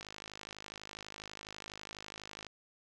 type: click train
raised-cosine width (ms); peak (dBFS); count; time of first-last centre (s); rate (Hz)
0.2; -27; 129; 0.01-2.467; 52.1
effects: none